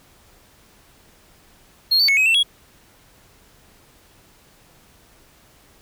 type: tone with pitch steps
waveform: triangle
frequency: 4257 / 4529 / 2202 / 2539 / 2684 / 3327 Hz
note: C8 / C#8 / C#7 / D#7 / E7 / G#7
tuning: +29 / +36 / -12 / +34 / +31 / +2 cents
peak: -12 dBFS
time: 1.91-2.432 s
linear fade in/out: 10 ms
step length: 87 ms
effects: pink hiss -53 dBFS RMS until 5.81 s